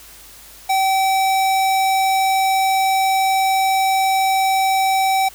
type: tone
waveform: square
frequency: 769 Hz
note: G5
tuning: 33 cents flat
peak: -15 dBFS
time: 0.69-5.29 s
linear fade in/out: 10 ms
effects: added 50 Hz sine -50 dBFS peak until 5.34 s + white hiss -42 dBFS RMS until 5.34 s